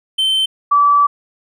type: tone pair in turn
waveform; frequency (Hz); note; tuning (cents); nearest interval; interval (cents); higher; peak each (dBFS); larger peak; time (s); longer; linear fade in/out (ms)
triangle / sine; 3093 / 1154.2; G7 / D6; -24 / -30; octave + perfect fourth; 1706; first; -11 / -8; second; 0.18-0.46 / 0.71-1.07; second; 10
effects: none